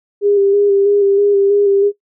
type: tone with vibrato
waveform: sine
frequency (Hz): 401.8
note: G4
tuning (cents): +43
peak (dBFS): -9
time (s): 0.21-1.92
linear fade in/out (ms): 50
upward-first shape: square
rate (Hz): 3.1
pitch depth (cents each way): 23
effects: noise-tail reverb RT60 0.1 s tail -17 dB re dry